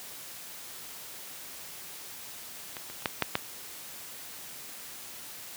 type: clicks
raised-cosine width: 0.3 ms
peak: -22 / -26 / -29 / -10 / -8 / -9 dBFS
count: 6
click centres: 2.768 / 2.9 / 3.023 / 3.058 / 3.223 / 3.354 s
effects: white hiss -44 dBFS RMS until 5.56 s + high-pass 80 Hz 12 dB/octave